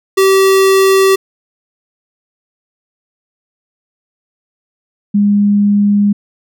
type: tone pair in turn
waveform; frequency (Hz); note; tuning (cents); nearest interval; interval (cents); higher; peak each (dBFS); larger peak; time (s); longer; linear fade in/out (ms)
square / sine; 385.5 / 204.2; G4 / G#3; -29 / -29; major seventh; 1100; first; -7; neither; 0.17-1.16 / 5.14-6.13; neither; 10
effects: none